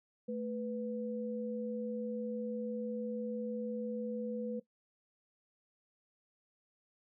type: tone pair together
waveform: sine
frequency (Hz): 220 / 493.9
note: A3 / B4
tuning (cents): 0 / 0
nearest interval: octave + major second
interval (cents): 1400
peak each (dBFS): -38 / -38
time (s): 0.28-4.6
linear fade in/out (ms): 10
effects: noise-tail reverb RT60 0.1 s tail -17 dB re dry